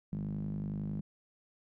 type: tone with band-pass filter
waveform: sawtooth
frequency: 51 Hz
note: G#1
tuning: 31 cents flat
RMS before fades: -37 dBFS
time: 0.12-1.01 s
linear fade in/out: 5 ms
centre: 180 Hz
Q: 7.8
effects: none